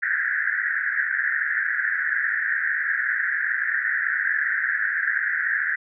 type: band-pass noise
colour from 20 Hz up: white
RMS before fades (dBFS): -24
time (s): 0.02-5.76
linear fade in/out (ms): 10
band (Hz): 1500 to 1900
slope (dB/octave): 96
effects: none